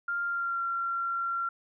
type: tone with pitch glide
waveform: sine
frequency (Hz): 1396.9 to 1371.3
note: F6 to F6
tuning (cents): 0 to -32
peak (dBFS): -28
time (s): 0.08-1.49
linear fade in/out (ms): 5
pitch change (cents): -32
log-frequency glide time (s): 0.25-0.62
effects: none